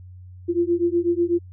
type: beating tone pair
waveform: sine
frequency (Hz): 341.2 / 349.3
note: F4 / F4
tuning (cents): -40 / 0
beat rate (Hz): 8.1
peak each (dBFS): -21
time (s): 0.48-1.39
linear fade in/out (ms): 20
effects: added 91 Hz sine -39 dBFS peak until 1.52 s